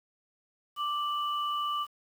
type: tone pair together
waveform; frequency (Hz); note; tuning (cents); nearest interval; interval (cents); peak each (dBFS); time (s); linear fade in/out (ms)
sine; 1174.7 / 2960; D6 / F#7; 0 / 0; octave + major third; 1600; -29 / -37; 0.76-1.87; 50
effects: 9-bit

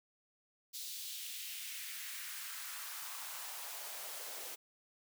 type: noise with high-pass filter sweep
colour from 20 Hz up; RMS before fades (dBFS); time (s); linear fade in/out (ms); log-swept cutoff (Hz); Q
white; -45; 0.73-4.56; 20; 4100 to 430; 1.8
effects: none

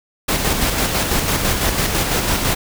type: noise with tremolo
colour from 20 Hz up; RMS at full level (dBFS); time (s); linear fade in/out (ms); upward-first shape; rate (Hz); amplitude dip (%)
pink; -17; 0.28-2.55; 10; square; 6; 35
effects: none

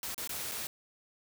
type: noise with dropouts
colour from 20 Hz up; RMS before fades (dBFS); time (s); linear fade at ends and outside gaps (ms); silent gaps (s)
white; -38; 0.03-0.67; 1; 0.145-0.179 / 0.275-0.293 / 0.514-0.518
effects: none

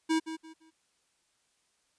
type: tone with echo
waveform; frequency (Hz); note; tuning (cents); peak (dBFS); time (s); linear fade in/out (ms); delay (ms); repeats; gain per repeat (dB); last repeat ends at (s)
square; 320.8; E4; -47; -25; 0.09-0.2; 20; 170; 3; -11; 0.71
effects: white hiss -73 dBFS RMS until 1.98 s + resampled to 22050 Hz

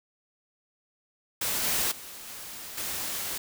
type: noise with level steps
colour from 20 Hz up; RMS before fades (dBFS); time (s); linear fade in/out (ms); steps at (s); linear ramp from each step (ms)
white; -29 / -27 / -43 / -41 / -33; 1.41-3.38; 5; 1.63 / 1.91 / 2.27 / 2.77; 10
effects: none

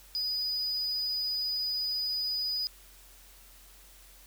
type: tone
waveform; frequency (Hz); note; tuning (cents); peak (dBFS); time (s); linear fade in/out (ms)
triangle; 4957; D#8; -7; -28; 0.15-2.67; 0
effects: added 45 Hz sine -56 dBFS peak until 4.26 s + white hiss -56 dBFS RMS until 4.26 s

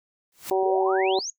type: noise with exponential growth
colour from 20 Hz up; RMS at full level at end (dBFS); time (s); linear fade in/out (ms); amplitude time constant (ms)
white; -31; 0.32-0.5; 2; 39
type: harmonic tone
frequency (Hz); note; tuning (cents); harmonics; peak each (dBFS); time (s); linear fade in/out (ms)
190; F#3; +46; 2 / 3 / 4 / 5; -21 / -28 / -25 / -32; 0.51-1.19; 2
type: exponential sweep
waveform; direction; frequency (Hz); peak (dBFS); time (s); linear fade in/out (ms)
sine; up; 370 to 6810; -29; 0.63-1.3; 2
effects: noise-tail reverb RT60 0.1 s tail -17 dB re dry

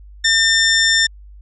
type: tone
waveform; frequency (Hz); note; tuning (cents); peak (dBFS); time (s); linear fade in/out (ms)
15% pulse; 1800; A6; +39; -5; 0.24-1.07; 10
effects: added 50 Hz sine -37 dBFS peak until 1.41 s + resampled to 16000 Hz

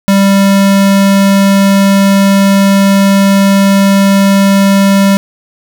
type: tone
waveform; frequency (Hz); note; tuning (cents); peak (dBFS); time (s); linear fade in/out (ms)
square; 196.8; G3; +7; -5; 0.08-5.17; 0
effects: none

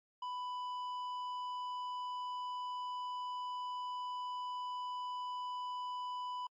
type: tone with tanh clipping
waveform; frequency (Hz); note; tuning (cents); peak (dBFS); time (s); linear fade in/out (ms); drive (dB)
triangle; 994; B5; +11; -40; 0.22-6.47; 5; 12
effects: AAC 64 kbps

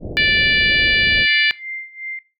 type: low-pass noise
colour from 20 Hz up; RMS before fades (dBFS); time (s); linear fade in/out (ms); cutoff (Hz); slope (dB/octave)
pink; -28; 0-1.27; 50; 630; 48
type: harmonic tone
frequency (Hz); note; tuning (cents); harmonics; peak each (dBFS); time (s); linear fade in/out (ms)
585; D5; -7; 3 / 4 / 5 / 6 / 7 / 8; -17 / -17 / -21 / -25 / -26 / -28; 0.17-1.51; 0
type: tone with tremolo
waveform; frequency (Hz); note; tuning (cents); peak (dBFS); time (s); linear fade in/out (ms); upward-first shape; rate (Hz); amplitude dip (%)
sine; 2093; C7; 0; -24; 1.27-2.19; 2; sine; 2.7; 85
effects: noise-tail reverb RT60 0.3 s tail -20 dB re dry

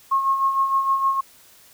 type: tone with tremolo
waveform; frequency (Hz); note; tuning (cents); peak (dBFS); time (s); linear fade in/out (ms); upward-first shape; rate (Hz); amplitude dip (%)
sine; 1083; C#6; -41; -15; 0.11-1.21; 10; sine; 6.5; 55
effects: white hiss -51 dBFS RMS until 1.73 s

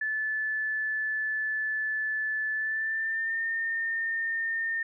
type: tone with pitch glide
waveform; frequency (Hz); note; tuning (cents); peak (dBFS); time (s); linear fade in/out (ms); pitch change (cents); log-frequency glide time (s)
sine; 1740 to 1819.1; A6 to A#6; -20 to -43; -27; 0.01-4.83; 5; +77; 2.54-3.42
effects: none

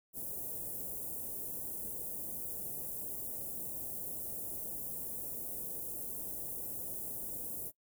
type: band-stop noise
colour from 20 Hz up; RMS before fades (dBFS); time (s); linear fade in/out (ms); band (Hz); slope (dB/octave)
white; -41; 0.13-7.72; 50; 610 to 10000; 24
effects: noise-tail reverb RT60 0.1 s tail -21 dB re dry

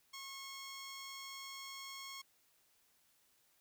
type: tone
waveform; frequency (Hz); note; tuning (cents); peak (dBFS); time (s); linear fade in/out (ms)
10% pulse; 1089; C#6; -31; -38; 0.13-2.22; 10
effects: white hiss -73 dBFS RMS until 3.6 s

